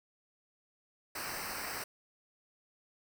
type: noise with comb filter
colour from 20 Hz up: pink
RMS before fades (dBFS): -40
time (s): 1.15-1.84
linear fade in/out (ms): 5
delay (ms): 0.29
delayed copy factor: -0.85
effects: none